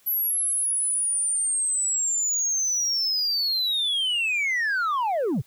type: linear sweep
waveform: sine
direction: down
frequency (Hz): 11790 to 91.3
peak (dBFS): -19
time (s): 0.06-5.42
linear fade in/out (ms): 20
effects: tanh soft clip ceiling -21 dBFS + white hiss -59 dBFS RMS until 5.46 s